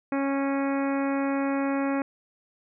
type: harmonic tone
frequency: 275.6 Hz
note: C#4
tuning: 10 cents flat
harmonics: 1 / 2 / 3 / 4 / 5 / 6 / 7 / 8 / 9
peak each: -25 / -31 / -35 / -37 / -39 / -41 / -42 / -43 / -44 dBFS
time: 0.12-2.02 s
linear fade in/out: 2 ms
effects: none